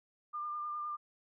sine tone with vibrato, 1200 Hz, D6, 37 cents sharp, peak -36 dBFS, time 0.33-0.97 s, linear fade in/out 20 ms, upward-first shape triangle, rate 9.7 Hz, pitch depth 20 cents each way, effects none

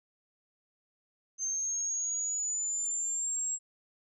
sine linear sweep, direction up, 6270 to 7630 Hz, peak -30 dBFS, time 1.38-3.59 s, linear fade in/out 50 ms, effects none

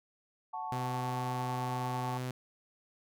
sine chord, F# minor, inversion none, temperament equal, 740 / 880 / 1108.7 Hz, F#5 / A5 / C#6, 0 / 0 / 0 cents, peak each -41 / -38 / -43 dBFS, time 0.53-2.18 s, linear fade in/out 10 ms
sawtooth tone, 127 Hz, B2, 49 cents sharp, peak -31 dBFS, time 0.72-2.31 s, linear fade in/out 2 ms
effects none

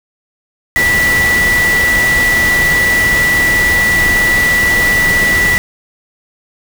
sine tone in noise, 1959 Hz, B6, 15 cents flat, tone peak -9 dBFS, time 0.76-5.58 s, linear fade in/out 0 ms, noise pink, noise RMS -18 dBFS, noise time 0.76-5.58 s, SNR +6 dB, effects none

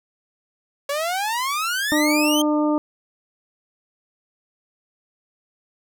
sawtooth exponential sweep, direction up, 554.4 to 3210 Hz, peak -18 dBFS, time 0.89-2.42 s, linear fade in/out 5 ms
harmonic tone, 300.7 Hz, D4, 41 cents sharp, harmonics 1 / 2 / 3 / 4, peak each -18 / -24 / -28 / -30 dBFS, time 1.92-2.78 s, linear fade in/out 0 ms
effects none

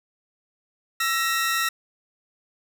sawtooth tone pair together, 1334.3 / 1887 Hz, E6 / A#6, +21 / +21 cents, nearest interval tritone, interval 600 cents, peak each -21 dBFS, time 1-1.69 s, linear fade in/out 5 ms, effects none

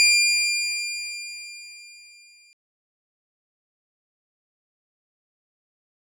20% pulse tone with exponential decay, 2399 Hz, D7, 36 cents sharp, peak -8 dBFS, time 0-2.53 s, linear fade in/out 0 ms, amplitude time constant 550 ms, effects low-pass 12000 Hz 12 dB/octave

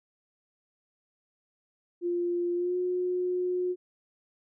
sine tone with pitch glide, 349.2 to 361.5 Hz, F4 to F#4, 0 to -40 cents, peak -26 dBFS, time 2.01-3.76 s, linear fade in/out 50 ms, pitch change +60 cents, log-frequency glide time 2.55-2.76 s, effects none

